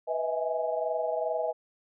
sine chord, E major seventh, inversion second, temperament equal with one note detuned, 493.9 / 636.8 / 659.3 / 830.6 Hz, B4 / D#5 / E5 / G#5, 0 / +40 / 0 / 0 cents, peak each -33 / -30 / -35 / -35 dBFS, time 0.07-1.53 s, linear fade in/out 20 ms, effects none

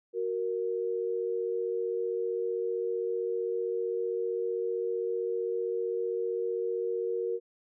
sine tone pair together, 370 / 465.5 Hz, F#4 / A#4, 0 / -2 cents, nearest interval major third, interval 398 cents, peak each -33 / -30 dBFS, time 0.13-7.4 s, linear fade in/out 50 ms, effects none

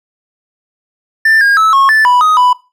triangle tone with pitch steps, 1779 / 1625 / 1304 / 1091 / 1755 / 986 / 1252 / 992 Hz, A6 / G#6 / E6 / C#6 / A6 / B5 / D#6 / B5, +19 / -38 / -19 / -28 / -5 / -3 / +10 / +7 cents, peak -4 dBFS, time 1.25-2.53 s, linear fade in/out 5 ms, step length 160 ms, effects noise-tail reverb RT60 0.3 s tail -20 dB re dry

